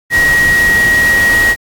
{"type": "tone in noise", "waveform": "sine", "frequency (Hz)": 1897, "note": "A#6", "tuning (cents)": 30, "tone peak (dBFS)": -7, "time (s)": [0.1, 1.56], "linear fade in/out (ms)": 50, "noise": "pink", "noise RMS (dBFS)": -19, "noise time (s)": [0.1, 1.56], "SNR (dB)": 9, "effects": ["AAC 64 kbps"]}